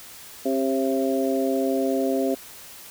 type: harmonic tone with a mistuned harmonic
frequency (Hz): 133.9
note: C3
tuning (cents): +40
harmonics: 2 / 3 / 4 / 5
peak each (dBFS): -24 / -26 / -27 / -28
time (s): 0.45-2.35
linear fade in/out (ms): 10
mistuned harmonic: 3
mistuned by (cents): -21
effects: white hiss -43 dBFS RMS until 2.9 s